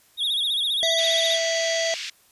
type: tone with vibrato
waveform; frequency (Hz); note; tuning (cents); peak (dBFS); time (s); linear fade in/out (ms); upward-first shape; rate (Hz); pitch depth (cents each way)
triangle; 3520; A7; 0; -20; 0.17-1.39; 50; sine; 15; 130
type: harmonic tone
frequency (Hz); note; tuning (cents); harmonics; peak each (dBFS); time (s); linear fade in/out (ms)
659.3; E5; 0; 1 / 3 / 5 / 7 / 9 / 10; -24 / -29 / -31 / -32 / -34 / -34; 0.83-1.94; 0
type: band-pass noise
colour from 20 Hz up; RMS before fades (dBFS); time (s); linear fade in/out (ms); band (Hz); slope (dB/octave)
pink; -33; 0.98-2.1; 5; 2200 to 5800; 24
effects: white hiss -58 dBFS RMS until 2.31 s + resampled to 32000 Hz